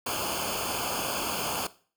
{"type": "noise with comb filter", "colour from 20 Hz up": "pink", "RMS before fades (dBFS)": -31, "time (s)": [0.06, 1.67], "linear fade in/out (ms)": 5, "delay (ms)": 0.52, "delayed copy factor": -0.95, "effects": ["noise-tail reverb RT60 0.4 s tail -17 dB re dry"]}